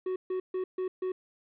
triangle tone bursts, 371.4 Hz, F#4, 7 cents sharp, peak -27 dBFS, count 5, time 0.06-1.12 s, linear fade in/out 5 ms, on 100 ms, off 140 ms, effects resampled to 8000 Hz + 10-bit

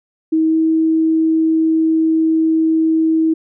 sine tone with pitch glide, 318.7 to 320.9 Hz, D#4 to E4, +42 to -46 cents, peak -11 dBFS, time 0.32-3.34 s, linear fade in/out 10 ms, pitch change +12 cents, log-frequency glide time 0.48-0.55 s, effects none

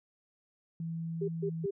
sine tone with pitch glide, 164.81 to 163.29 Hz, E3 to E3, 0 to -16 cents, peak -34 dBFS, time 0.8-1.66 s, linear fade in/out 2 ms, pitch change -16 cents, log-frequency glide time 1.35-1.52 s
sine tone bursts, 397.6 Hz, G4, 25 cents sharp, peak -30 dBFS, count 3, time 1.21-1.709 s, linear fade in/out 10 ms, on 73 ms, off 140 ms
effects none

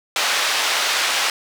white band-pass noise, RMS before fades -20 dBFS, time 0.16-1.3 s, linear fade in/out 2 ms, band 660 to 4300 Hz, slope 12 dB/octave, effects none

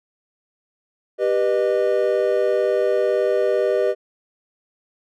triangle chord, G augmented, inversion none, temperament just, 392 / 490 / 612.5 Hz, G4 / B4 / D#5, 0 / -14 / -27 cents, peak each -19 dBFS, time 1.18-3.95 s, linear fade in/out 50 ms, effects none

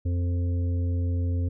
harmonic tone, 87.31 Hz, F2, in tune, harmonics 1 / 3 / 5 / 6, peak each -23 / -35 / -43 / -45 dBFS, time 0.05-1.49 s, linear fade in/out 10 ms, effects none

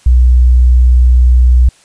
sine tone, 61.74 Hz, B1, in tune, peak -3 dBFS, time 0.06-1.69 s, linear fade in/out 5 ms, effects white hiss -46 dBFS RMS until 1.84 s + resampled to 22050 Hz

